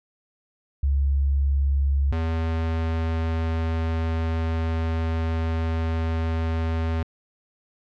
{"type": "tone pair in turn", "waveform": ["sine", "square"], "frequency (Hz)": [69.3, 81.53], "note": ["C#2", "E2"], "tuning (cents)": [0, -19], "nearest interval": "minor third", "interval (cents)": 281, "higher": "second", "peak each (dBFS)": [-18, -23], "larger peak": "first", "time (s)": [[0.83, 2.12], [2.12, 7.03]], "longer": "second", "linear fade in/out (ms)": 5, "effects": ["low-pass 3000 Hz 12 dB/octave"]}